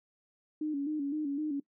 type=tone with vibrato; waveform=sine; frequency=293.2 Hz; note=D4; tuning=3 cents flat; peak=-30 dBFS; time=0.61-1.6 s; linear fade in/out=5 ms; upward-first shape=square; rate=3.9 Hz; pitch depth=73 cents each way; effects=noise-tail reverb RT60 0.1 s tail -20 dB re dry